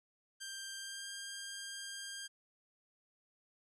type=tone with pitch glide; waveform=10% pulse; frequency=1583 to 1600.5 Hz; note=G6 to G6; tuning=+17 to +36 cents; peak=-34 dBFS; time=0.4-2.28 s; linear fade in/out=20 ms; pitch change=+19 cents; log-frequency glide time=0.77-1.09 s; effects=low-pass 11000 Hz 12 dB/octave